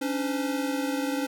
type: tone cluster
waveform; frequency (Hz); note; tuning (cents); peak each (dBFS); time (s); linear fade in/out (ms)
square; 277.7 / 298.1 / 511; C#4 / D4 / C5; +3 / +26 / -41; -29 / -34 / -34; 0.01-1.27; 10
effects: none